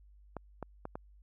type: clicks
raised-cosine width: 1 ms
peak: -25 dBFS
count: 4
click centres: 0.367 / 0.627 / 0.854 / 0.955 s
effects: added 50 Hz sine -56 dBFS peak until 1.22 s